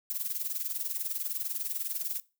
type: noise with tremolo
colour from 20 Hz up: violet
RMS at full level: -31 dBFS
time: 0.1-2.2 s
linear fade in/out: 0 ms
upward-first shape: sine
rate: 20 Hz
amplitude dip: 75%
effects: noise-tail reverb RT60 0.3 s tail -20 dB re dry